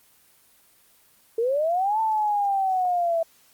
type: linear two-way sweep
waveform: sine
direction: up then down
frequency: 440 to 892 to 655 Hz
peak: -20 dBFS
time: 1.38-3.23 s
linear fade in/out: 5 ms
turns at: 2 s
effects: white hiss -58 dBFS RMS until 3.53 s + Opus 24 kbps